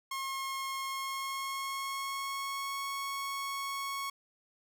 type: tone with pitch glide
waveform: sawtooth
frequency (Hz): 1078 to 1103.8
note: C#6 to C#6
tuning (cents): -49 to -8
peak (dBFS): -31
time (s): 0.11-4.1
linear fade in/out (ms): 5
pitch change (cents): +41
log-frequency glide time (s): 0.85-2.81
effects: none